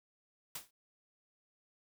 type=noise with exponential decay; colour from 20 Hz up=white; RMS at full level=-38 dBFS; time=0.55-0.71 s; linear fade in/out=5 ms; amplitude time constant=33 ms; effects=none

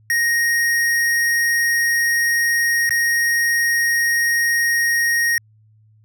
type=tone with dropouts; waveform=square; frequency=1869 Hz; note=A#6; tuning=4 cents sharp; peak=-16 dBFS; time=0.1-5.38 s; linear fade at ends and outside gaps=1 ms; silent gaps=2.893-2.907 s; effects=added 108 Hz sine -50 dBFS peak until 6.04 s

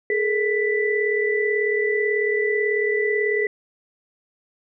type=tone cluster; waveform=sine; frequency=419 / 457.2 / 1981 Hz; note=G#4 / A#4 / B6; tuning=+15 / -34 / +5 cents; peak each=-21 / -27 / -23 dBFS; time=0.1-3.47 s; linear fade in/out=2 ms; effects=none

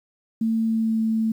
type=tone with pitch glide; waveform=sine; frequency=224.4 to 222.2 Hz; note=A3 to A3; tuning=+34 to +17 cents; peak=-19 dBFS; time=0.41-1.32 s; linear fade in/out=5 ms; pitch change=-17 cents; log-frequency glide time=0.65-1.02 s; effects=9-bit

